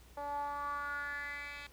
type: tone with band-pass filter sweep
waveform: 10% pulse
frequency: 287.6 Hz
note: D4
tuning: 36 cents flat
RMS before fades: -40 dBFS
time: 0.17-1.67 s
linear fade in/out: 5 ms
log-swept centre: 710 to 2800 Hz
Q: 5.4
effects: added 60 Hz sine -57 dBFS peak until 1.72 s + pink hiss -62 dBFS RMS until 1.72 s